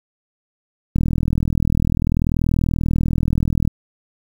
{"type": "click train", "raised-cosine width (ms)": 5, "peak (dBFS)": -6, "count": 111, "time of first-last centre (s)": [0.96, 3.676], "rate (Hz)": 40.5, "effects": ["7-bit"]}